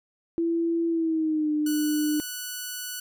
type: tone with pitch glide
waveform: sine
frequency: 334.5 to 301.5 Hz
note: E4 to D4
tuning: +25 to +46 cents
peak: -22 dBFS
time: 0.38-2.2 s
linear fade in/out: 0 ms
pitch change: -179 cents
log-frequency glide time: 0.88-1.52 s
type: tone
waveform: 5% pulse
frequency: 1480 Hz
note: F#6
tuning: in tune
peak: -21 dBFS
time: 1.66-3 s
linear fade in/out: 5 ms
effects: none